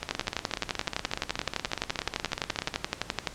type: two click trains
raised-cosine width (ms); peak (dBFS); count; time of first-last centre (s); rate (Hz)
0.2; -9 / -13; 38 / 46; 0.11-3.272 / 0.03-2.741; 11.7 / 16.6
effects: pink hiss -46 dBFS RMS until 3.34 s + low-pass 8000 Hz 12 dB/octave